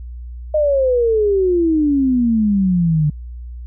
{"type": "exponential sweep", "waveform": "sine", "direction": "down", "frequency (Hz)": [620, 146.83], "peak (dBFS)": -12, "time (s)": [0.54, 3.1], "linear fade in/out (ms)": 5, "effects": ["added 60 Hz sine -28 dBFS peak until 3.66 s"]}